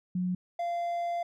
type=tone pair in turn; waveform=sine / triangle; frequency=181.4 / 690.4 Hz; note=F#3 / F5; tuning=-34 / -20 cents; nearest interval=octave + major seventh; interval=2314 cents; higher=second; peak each=-27 dBFS; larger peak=neither; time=0.15-0.35 / 0.59-1.23 s; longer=second; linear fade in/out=5 ms; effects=none